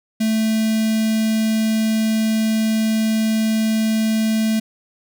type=tone with notch filter; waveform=square; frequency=220 Hz; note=A3; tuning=in tune; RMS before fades=-18 dBFS; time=0.2-4.6 s; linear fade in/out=10 ms; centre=1000 Hz; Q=0.56; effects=none